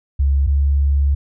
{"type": "tone pair in turn", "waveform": "sine", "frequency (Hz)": [69.3, 70.27], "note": ["C#2", "C#2"], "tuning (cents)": [0, 24], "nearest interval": "unison", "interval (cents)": 24, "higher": "second", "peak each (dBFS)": -12, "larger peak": "neither", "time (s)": [[0.19, 0.47], [0.47, 1.15]], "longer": "second", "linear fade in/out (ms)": 10, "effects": []}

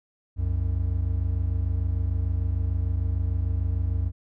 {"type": "tone pair together", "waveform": "triangle", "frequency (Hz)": [64.4, 91.08], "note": ["C2", "F#2"], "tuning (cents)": [-27, -27], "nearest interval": "tritone", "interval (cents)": 600, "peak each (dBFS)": [-24, -23], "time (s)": [0.36, 4.12], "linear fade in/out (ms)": 50, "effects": []}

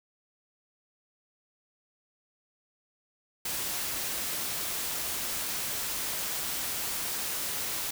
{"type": "noise", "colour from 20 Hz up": "white", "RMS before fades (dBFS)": -33, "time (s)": [3.45, 7.91], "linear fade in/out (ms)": 5, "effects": []}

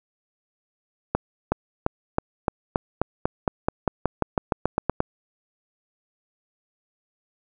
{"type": "accelerating click train", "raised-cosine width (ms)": 1, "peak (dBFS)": -6, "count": 19, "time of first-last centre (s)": [1.15, 5.004], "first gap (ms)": 370, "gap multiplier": 0.93, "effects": []}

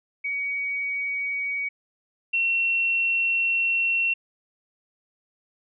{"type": "tone pair in turn", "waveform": "sine", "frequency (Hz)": [2254, 2720], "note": ["C#7", "F7"], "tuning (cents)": [28, -46], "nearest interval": "minor third", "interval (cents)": 326, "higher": "second", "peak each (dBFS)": [-25, -20], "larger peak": "second", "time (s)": [[0.24, 1.69], [2.33, 4.14]], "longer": "second", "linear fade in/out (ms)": 10, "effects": []}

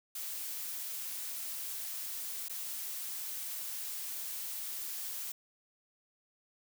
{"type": "noise with dropouts", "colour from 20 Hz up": "blue", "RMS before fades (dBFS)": -40, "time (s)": [0.15, 5.32], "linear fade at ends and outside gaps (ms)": 5, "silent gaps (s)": [2.485, 2.495], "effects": []}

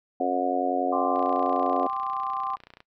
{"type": "harmonic tone", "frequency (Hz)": 90.6, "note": "F#2", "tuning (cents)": -36, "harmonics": [3, 4, 5, 6, 7, 8], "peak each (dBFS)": [-29, -32, -32, -31, -32, -26], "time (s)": [0.2, 1.87], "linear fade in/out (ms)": 5}
{"type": "chord", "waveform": "sine", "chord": "G suspended fourth", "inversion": "none", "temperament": "just", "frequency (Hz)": [784, 1045.3, 1176], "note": ["G5", "C6", "D6"], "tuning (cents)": [0, -2, 2], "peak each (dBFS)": [-32, -30, -32], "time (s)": [0.92, 2.56], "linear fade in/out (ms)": 10}
{"type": "click train", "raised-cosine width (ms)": 0.3, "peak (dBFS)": -30, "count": 50, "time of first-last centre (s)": [1.16, 2.804], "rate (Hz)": 29.8}
{"effects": ["noise-tail reverb RT60 0.1 s tail -21 dB re dry"]}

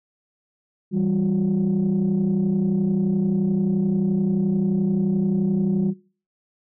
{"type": "tone cluster", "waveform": "sine", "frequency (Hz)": [163.3, 194.8, 360.5], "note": ["E3", "G3", "F#4"], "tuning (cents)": [-16, -11, -45], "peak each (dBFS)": [-25, -19, -27], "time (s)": [0.91, 5.94], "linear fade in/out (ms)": 50, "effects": ["noise-tail reverb RT60 0.4 s tail -20 dB re dry", "tanh soft clip ceiling -13 dBFS"]}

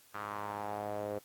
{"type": "tone with band-pass filter sweep", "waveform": "sawtooth", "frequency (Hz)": 103.83, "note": "G#2", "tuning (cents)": 0, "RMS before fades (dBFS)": -39, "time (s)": [0.14, 1.19], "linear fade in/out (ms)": 10, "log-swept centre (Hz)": [1300, 510], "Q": 3.5, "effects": ["white hiss -62 dBFS RMS until 1.24 s", "AAC 64 kbps"]}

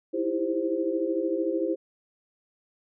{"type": "tone cluster", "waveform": "sine", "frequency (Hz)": [321, 334.3, 398.7, 523], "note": ["E4", "E4", "G4", "C5"], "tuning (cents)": [-46, 24, 29, -1], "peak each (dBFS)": [-32, -28, -31, -30], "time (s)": [0.13, 1.76], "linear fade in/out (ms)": 20, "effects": []}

